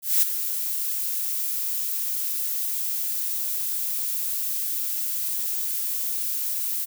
violet noise with ADSR envelope, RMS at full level -17 dBFS, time 0.02-6.86 s, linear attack 200 ms, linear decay 17 ms, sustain -10 dB, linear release 30 ms, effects none

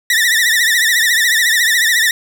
sawtooth tone with vibrato, 1863 Hz, A#6, 2 cents flat, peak -7 dBFS, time 0.1-2.11 s, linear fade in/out 2 ms, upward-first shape triangle, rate 14 Hz, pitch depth 130 cents each way, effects none

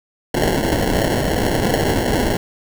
violet noise with sample-and-hold, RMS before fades -18 dBFS, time 0.34-2.37 s, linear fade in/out 5 ms, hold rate 1225 Hz, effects none

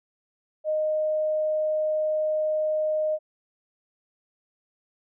sine tone, 618 Hz, D#5, 12 cents flat, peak -22 dBFS, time 0.64-3.19 s, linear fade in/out 50 ms, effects none

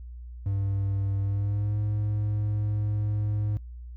triangle tone with pitch glide, 98.8 to 104.67 Hz, G2 to G#2, +14 to +14 cents, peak -23 dBFS, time 0.46-3.57 s, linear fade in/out 0 ms, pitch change +100 cents, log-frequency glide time 1.2-1.78 s, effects noise-tail reverb RT60 0.1 s tail -19 dB re dry + added 60 Hz sine -38 dBFS peak until 3.96 s

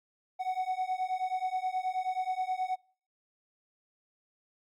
triangle beating tone pair, 740 / 749.4 Hz, F#5 / F#5, 0 / +22 cents, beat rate 9.4 Hz, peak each -31 dBFS, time 0.39-2.76 s, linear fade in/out 20 ms, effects noise-tail reverb RT60 0.5 s tail -26 dB re dry + Opus 48 kbps

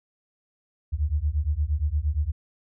sine beating tone pair, 70.7 / 79.3 Hz, C#2 / D#2, +35 / +33 cents, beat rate 8.6 Hz, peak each -25 dBFS, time 0.92-2.32 s, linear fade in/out 20 ms, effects none

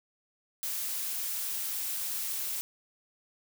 blue noise, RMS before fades -34 dBFS, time 0.63-2.61 s, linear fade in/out 0 ms, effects none

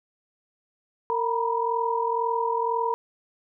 sine tone cluster, 458.5 / 939 / 981 Hz, A#4 / A#5 / B5, -29 / +12 / -12 cents, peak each -27 dBFS, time 1.1-2.94 s, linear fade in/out 0 ms, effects none

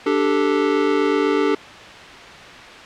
square chord, D suspended fourth, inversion none, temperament equal, 293.7 / 392 / 440 Hz, D4 / G4 / A4, 0 / 0 / 0 cents, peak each -21 dBFS, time 0.06-1.55 s, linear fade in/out 5 ms, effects white hiss -37 dBFS RMS until 2.85 s + low-pass 3000 Hz 12 dB/octave

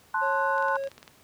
sine chord, F# diminished, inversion first, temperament equal, 880 / 1046.5 / 1480 Hz, A5 / C6 / F#6, 0 / 0 / 0 cents, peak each -28 dBFS, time 0.14-0.77 s, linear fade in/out 5 ms
triangle tone, 547 Hz, C#5, 23 cents flat, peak -27 dBFS, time 0.21-0.89 s, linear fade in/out 20 ms
clicks, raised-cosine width 0.2 ms, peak -28 dBFS, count 10, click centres 0.581 / 0.625 / 0.684 / 0.757 / 0.838 / 0.874 / 0.916 / 0.98 / 1.029 / 1.078 s
effects pink hiss -57 dBFS RMS until 1.23 s + high-pass 80 Hz 12 dB/octave

